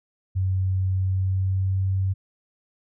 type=tone with pitch glide; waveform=sine; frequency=94.1 to 95.47 Hz; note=F#2 to G2; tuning=+30 to -45 cents; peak=-20 dBFS; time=0.35-2.14 s; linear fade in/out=20 ms; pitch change=+25 cents; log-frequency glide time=0.94-1.86 s; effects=none